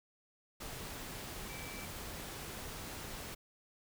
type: tone in noise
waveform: sine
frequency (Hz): 2321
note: D7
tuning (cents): -21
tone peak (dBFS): -50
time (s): 1.49-1.86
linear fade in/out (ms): 10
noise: pink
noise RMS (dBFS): -45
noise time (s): 0.6-3.35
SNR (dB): -8
effects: none